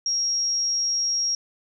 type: tone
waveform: sine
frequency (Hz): 5600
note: F8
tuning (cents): +4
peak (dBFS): -21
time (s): 0.06-1.35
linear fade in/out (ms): 2
effects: none